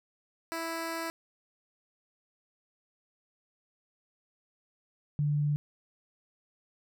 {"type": "tone pair in turn", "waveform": ["10% pulse", "sine"], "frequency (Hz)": [329.6, 147.07], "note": ["E4", "D3"], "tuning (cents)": [0, 3], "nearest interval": "octave + major second", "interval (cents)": 1397, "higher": "first", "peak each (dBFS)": -25, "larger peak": "neither", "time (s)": [[0.52, 1.1], [5.19, 5.56]], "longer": "first", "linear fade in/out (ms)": 0, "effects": []}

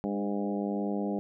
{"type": "harmonic tone with a mistuned harmonic", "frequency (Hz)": 101.5, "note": "G#2", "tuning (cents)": -39, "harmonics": [2, 3, 4, 5, 6, 7, 8], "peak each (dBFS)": [-31, -35, -37, -39, -41, -42, -43], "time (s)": [0.04, 1.19], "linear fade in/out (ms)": 0, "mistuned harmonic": 3, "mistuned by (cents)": -19, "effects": []}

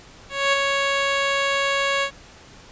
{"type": "tone with ADSR envelope", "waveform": "10% pulse", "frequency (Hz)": 554.4, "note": "C#5", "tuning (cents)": 0, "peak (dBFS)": -7, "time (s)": [0.29, 2.11], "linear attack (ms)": 240, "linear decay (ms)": 14, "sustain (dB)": -4, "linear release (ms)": 80, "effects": ["pink hiss -46 dBFS RMS until 2.71 s", "resampled to 16000 Hz"]}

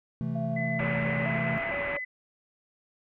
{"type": "chord", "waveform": "triangle", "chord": "A minor", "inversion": "first", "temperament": "equal", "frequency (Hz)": [130.81, 164.81, 220], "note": ["C3", "E3", "A3"], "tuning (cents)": [0, 0, 0], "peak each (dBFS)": -31, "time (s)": [0.21, 1.58], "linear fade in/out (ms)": 0}
{"type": "tone with vibrato", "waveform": "sine", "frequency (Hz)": 618, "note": "D#5", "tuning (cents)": -12, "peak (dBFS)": -33, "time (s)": [0.35, 1.99], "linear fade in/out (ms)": 10, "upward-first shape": "square", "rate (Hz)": 1.1, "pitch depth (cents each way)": 140}
{"type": "tone", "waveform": "sine", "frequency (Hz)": 2014, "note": "B6", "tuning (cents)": 33, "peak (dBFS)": -32, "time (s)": [0.56, 2.05], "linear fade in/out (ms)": 10}
{"type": "low-pass noise", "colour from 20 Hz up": "white", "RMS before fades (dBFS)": -36, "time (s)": [0.79, 1.97], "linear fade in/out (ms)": 2, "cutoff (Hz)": 2500, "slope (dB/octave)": 48}
{"effects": []}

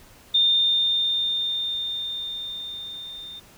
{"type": "tone with level ramp", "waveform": "sine", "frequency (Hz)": 3622, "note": "A7", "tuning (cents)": 49, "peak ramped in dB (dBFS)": [-15, -36], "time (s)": [0.34, 3.4], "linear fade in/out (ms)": 10, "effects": ["pink hiss -51 dBFS RMS until 3.57 s"]}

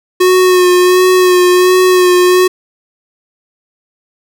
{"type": "tone with vibrato", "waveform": "square", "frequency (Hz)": 364.4, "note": "F#4", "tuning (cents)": -26, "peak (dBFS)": -6, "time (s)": [0.2, 2.48], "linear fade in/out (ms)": 10, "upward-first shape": "sine", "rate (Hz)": 1.4, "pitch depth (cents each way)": 24, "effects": []}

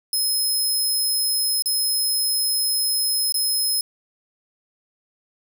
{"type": "tone with dropouts", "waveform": "20% pulse", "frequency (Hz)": 5140, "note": "E8", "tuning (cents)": -45, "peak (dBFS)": -14, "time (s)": [0.13, 3.81], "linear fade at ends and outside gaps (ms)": 2, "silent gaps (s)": [[1.623, 1.658], [3.323, 3.342]], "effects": []}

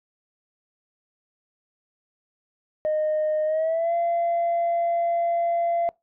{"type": "tone with pitch glide", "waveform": "sine", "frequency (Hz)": [616, 683.5], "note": ["D#5", "F5"], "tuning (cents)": [-17, -37], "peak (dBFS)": -19, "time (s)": [2.85, 5.89], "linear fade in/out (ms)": 0, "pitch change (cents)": 180, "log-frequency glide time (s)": [3.45, 3.94], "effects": ["noise-tail reverb RT60 0.2 s tail -24 dB re dry", "tanh soft clip ceiling -18 dBFS"]}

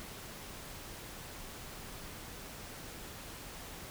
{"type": "silence", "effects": ["pink hiss -47 dBFS RMS until 3.9 s"]}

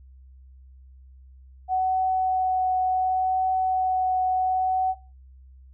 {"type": "tone with vibrato", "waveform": "sine", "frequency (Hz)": 747, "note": "F#5", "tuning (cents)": 16, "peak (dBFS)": -20, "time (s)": [1.68, 4.95], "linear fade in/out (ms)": 50, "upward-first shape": "triangle", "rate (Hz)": 0.69, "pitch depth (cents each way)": 11, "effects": ["noise-tail reverb RT60 0.3 s tail -18 dB re dry", "added 65 Hz sine -46 dBFS peak until 5.73 s"]}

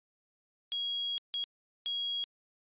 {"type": "tone bursts at uneven times", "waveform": "sine", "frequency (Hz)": 3300, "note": "G#7", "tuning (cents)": -12, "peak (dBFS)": -31, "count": 3, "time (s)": [[0.72, 1.18], [1.34, 1.44], [1.86, 2.24]], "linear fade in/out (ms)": 0, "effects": ["resampled to 8000 Hz"]}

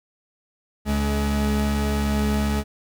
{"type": "tone pair together", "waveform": "40% pulse", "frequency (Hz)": [70.98, 211.6], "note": ["C#2", "G#3"], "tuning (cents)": [42, 33], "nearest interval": "octave + perfect fifth", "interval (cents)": 1891, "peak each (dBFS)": -22, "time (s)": [0.85, 2.64], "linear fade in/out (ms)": 50, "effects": []}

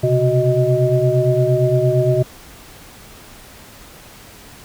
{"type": "tone cluster", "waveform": "sine", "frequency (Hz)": [125.6, 134.3, 370.4, 625], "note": ["B2", "C3", "F#4", "D#5"], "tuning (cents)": [30, 46, 2, 8], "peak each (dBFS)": -18, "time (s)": [0.03, 2.23], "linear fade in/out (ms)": 10, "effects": ["pink hiss -41 dBFS RMS until 4.64 s"]}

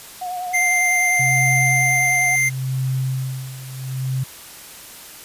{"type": "tone with vibrato", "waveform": "sine", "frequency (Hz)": 724, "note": "F#5", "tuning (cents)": -38, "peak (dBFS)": -24, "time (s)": [0.21, 2.36], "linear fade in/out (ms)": 10, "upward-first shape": "sine", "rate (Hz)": 10, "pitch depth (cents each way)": 33}
{"type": "tone", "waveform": "square", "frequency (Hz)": 2093, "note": "C7", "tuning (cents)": 0, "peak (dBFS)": -16, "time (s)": [0.53, 2.5], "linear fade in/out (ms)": 20}
{"type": "tone with tremolo", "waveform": "sine", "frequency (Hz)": 131.2, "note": "C3", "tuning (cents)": 5, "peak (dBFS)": -18, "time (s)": [1.19, 4.24], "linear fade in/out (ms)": 10, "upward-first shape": "sine", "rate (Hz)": 0.72, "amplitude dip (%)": 80}
{"effects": ["white hiss -39 dBFS RMS until 5.24 s", "resampled to 32000 Hz"]}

